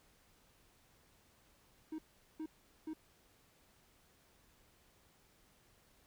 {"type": "tone bursts", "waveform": "triangle", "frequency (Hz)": 314.4, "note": "D#4", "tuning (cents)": 18, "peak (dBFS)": -38, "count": 3, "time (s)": [1.92, 2.935], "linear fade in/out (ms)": 5, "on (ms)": 65, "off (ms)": 410, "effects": ["pink hiss -69 dBFS RMS until 6.06 s"]}